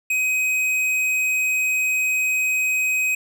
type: tone with hard clipping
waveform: sine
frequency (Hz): 2520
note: D#7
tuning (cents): +21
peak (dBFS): -20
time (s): 0.1-3.15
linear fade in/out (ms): 5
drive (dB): 10
effects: none